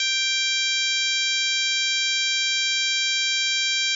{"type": "harmonic tone with a mistuned harmonic", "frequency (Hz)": 784, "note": "G5", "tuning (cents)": 0, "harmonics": [2, 3, 4, 5, 6, 7, 8, 9], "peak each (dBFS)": [-32, -26, -26, -27, -31, -31, -33, -34], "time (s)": [0, 3.95], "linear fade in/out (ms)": 2, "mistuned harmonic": 4, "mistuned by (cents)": 30, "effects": []}